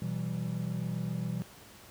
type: chord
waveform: triangle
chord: E minor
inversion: second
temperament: equal with one note detuned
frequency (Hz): 123.47 / 164.81 / 192.19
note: B2 / E3 / G3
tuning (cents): 0 / 0 / -34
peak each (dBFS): -34 / -33 / -35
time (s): 0.02-1.42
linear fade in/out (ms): 0
effects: pink hiss -53 dBFS RMS until 1.9 s + high-pass 60 Hz 12 dB/octave